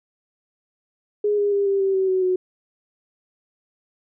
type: tone with pitch steps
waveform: sine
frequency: 415.3 / 408.2 / 401.2 / 394.3 / 387.5 / 380.8 / 374.3 / 367.9 Hz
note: G#4 / G#4 / G4 / G4 / G4 / F#4 / F#4 / F#4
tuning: 0 / -30 / +40 / +10 / -20 / +50 / +20 / -10 cents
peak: -17 dBFS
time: 1.24-2.36 s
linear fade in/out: 5 ms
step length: 140 ms
effects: none